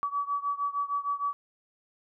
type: beating tone pair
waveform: sine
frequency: 1140 / 1146.5 Hz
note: C#6 / D6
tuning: +48 / -42 cents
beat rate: 6.5 Hz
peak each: -30 / -32 dBFS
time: 0.03-1.33 s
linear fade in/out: 0 ms
effects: none